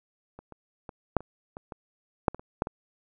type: clicks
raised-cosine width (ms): 1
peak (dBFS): -30 / -30 / -25 / -7 / -29 / -25 / -24 / -6 / -24 / -30 / -10 / -20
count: 12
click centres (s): 0.39 / 0.523 / 0.892 / 1.167 / 1.206 / 1.569 / 1.722 / 2.282 / 2.346 / 2.395 / 2.621 / 2.671
effects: none